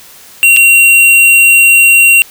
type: tone with dropouts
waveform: square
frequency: 2748 Hz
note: F7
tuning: 29 cents flat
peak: -3 dBFS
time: 0.43-2.22 s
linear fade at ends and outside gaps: 0 ms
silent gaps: 0.564-0.57 s
effects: white hiss -36 dBFS RMS until 2.3 s